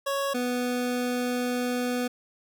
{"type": "tone pair in turn", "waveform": "25% pulse", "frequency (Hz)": [554.4, 247], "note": ["C#5", "B3"], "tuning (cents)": [0, 0], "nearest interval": "octave + major second", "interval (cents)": 1400, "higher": "first", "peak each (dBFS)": -22, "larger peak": "neither", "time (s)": [[0.06, 0.34], [0.34, 2.08]], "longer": "second", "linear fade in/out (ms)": 10, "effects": []}